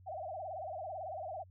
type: tone with vibrato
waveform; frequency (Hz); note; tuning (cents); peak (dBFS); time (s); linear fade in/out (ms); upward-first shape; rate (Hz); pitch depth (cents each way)
sine; 691; F5; -19; -39; 0.06-1.44; 20; sine; 18; 210
effects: added 92 Hz sine -56 dBFS peak until 1.5 s